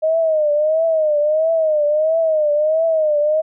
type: tone with vibrato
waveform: sine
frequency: 622 Hz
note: D#5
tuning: 1 cent flat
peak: -13 dBFS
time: 0.02-3.42 s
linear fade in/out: 20 ms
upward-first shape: triangle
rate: 1.5 Hz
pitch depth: 110 cents each way
effects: none